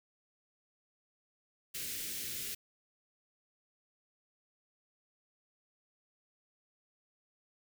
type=band-stop noise; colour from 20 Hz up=white; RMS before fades=-40 dBFS; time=1.74-2.55 s; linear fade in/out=10 ms; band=440 to 1800 Hz; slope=24 dB/octave; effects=none